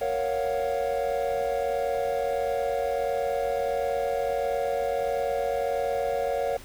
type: chord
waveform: triangle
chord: Gb major seventh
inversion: first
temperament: equal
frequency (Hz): 466.2 / 554.4 / 698.5 / 740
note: Bb4 / Db5 / F5 / Gb5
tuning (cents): 0 / 0 / 0 / 0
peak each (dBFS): -28 / -26 / -30 / -31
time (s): 0.01-6.57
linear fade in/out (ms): 5
effects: added 55 Hz sine -48 dBFS peak until 6.64 s + pink hiss -47 dBFS RMS until 6.64 s